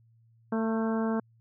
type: harmonic tone with a mistuned harmonic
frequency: 223.5 Hz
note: A3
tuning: 27 cents sharp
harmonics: 1 / 2 / 3 / 4 / 5 / 6 / 7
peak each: -27 / -33 / -37 / -39 / -41 / -43 / -44 dBFS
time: 0.52-1.2 s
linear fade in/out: 5 ms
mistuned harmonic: 5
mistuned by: -32 cents
effects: added 114 Hz sine -59 dBFS peak until 1.4 s